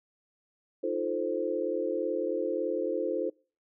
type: chord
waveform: sine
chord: F dominant seventh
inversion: third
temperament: equal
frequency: 311.1 / 349.2 / 440 / 523.3 Hz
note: Eb4 / F4 / A4 / C5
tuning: 0 / 0 / 0 / 0 cents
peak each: -36 / -33 / -33 / -32 dBFS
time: 0.83-3.3 s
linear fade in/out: 10 ms
effects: noise-tail reverb RT60 0.4 s tail -26 dB re dry